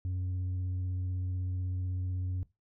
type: tone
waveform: sine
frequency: 91.6 Hz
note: F#2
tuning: 17 cents flat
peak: -28 dBFS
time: 0.05-2.43 s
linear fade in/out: 0 ms
effects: noise-tail reverb RT60 0.2 s tail -19 dB re dry + tanh soft clip ceiling -30 dBFS